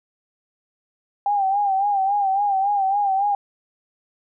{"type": "tone with vibrato", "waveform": "sine", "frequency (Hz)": 794, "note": "G5", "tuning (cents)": 22, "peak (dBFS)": -17, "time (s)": [1.26, 3.35], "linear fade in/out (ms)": 2, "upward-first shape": "sine", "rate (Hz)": 3.6, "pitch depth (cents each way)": 69, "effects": []}